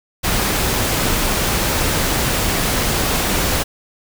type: noise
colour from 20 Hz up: pink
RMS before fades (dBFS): -18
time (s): 0.23-3.64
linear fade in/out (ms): 20
effects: none